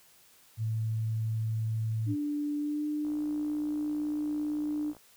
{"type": "tone", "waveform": "sine", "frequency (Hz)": 111, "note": "A2", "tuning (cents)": 16, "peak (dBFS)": -28, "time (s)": [0.57, 2.16], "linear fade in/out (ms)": 50}
{"type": "tone with pitch glide", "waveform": "sine", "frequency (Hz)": [293.7, 299.5], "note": ["D4", "D4"], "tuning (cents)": [0, 34], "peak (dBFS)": -29, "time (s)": [2.06, 4.94], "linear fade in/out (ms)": 50, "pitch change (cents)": 34, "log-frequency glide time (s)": [2.58, 2.86]}
{"type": "click train", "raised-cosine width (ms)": 1, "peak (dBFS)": -38, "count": 112, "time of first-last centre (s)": [3.05, 4.967], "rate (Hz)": 57.9}
{"effects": ["white hiss -60 dBFS RMS until 5.16 s"]}